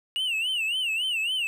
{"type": "tone with vibrato", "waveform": "triangle", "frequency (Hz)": 2826, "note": "F7", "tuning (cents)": 20, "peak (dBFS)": -23, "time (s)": [0.16, 1.47], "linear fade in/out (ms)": 0, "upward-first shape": "sine", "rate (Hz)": 3.6, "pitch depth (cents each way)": 160, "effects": []}